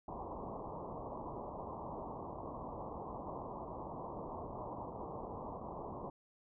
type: low-pass noise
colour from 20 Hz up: white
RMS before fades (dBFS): -45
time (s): 0.08-6.1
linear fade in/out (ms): 2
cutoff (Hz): 1100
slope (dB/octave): 96
effects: none